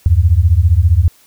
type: beating tone pair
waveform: sine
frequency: 77.78 / 92.78 Hz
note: D#2 / F#2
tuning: 0 / +5 cents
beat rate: 15 Hz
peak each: -10 dBFS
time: 0.06-1.08 s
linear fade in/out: 0 ms
effects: white hiss -49 dBFS RMS until 1.26 s